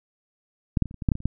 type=clicks; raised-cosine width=5 ms; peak=-8 / -7 / -22 / -28 / -29 / -20 / -8 / -9 / -18 / -29 / -9 dBFS; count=11; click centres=0.772 / 0.823 / 0.857 / 0.911 / 0.943 / 1.022 / 1.088 / 1.118 / 1.154 / 1.204 / 1.256 s; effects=none